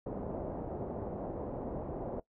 white low-pass noise, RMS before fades -39 dBFS, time 0.06-2.2 s, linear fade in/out 5 ms, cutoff 660 Hz, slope 24 dB/octave, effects noise-tail reverb RT60 0.1 s tail -19 dB re dry

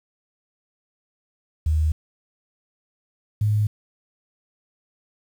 sine tone pair in turn, 77.78 / 105.71 Hz, D#2 / G#2, 0 / +31 cents, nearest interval perfect fourth, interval 531 cents, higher second, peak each -17 dBFS, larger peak neither, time 1.66-1.92 / 3.41-3.67 s, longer neither, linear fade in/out 5 ms, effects 8-bit

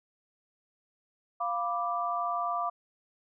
sine chord, B diminished, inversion second, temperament equal, 698.5 / 987.8 / 1174.7 Hz, F5 / B5 / D6, 0 / 0 / 0 cents, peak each -32 / -37 / -31 dBFS, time 1.4-2.7 s, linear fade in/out 10 ms, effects none

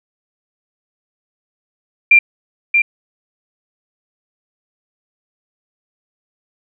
sine tone with echo, 2379 Hz, D7, 22 cents sharp, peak -4 dBFS, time 2.11-2.19 s, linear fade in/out 5 ms, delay 630 ms, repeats 1, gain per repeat -5 dB, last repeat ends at 2.82 s, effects none

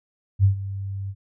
sine tone with ADSR envelope, 98 Hz, G2, in tune, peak -11 dBFS, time 0.39-1.15 s, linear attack 50 ms, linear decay 110 ms, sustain -16 dB, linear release 55 ms, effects none

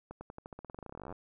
accelerating click train, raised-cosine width 1 ms, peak -30 dBFS, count 27, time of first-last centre 0.11-1.125 s, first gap 100 ms, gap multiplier 0.91, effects none

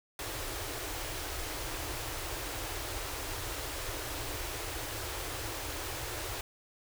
pink band-stop noise, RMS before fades -38 dBFS, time 0.19-6.41 s, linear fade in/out 2 ms, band 130 to 280 Hz, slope 96 dB/octave, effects none

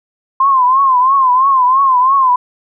sine tone with vibrato, 1046.5 Hz, C6, in tune, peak -7 dBFS, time 0.4-2.36 s, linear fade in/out 5 ms, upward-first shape triangle, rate 3 Hz, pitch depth 120 cents each way, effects none

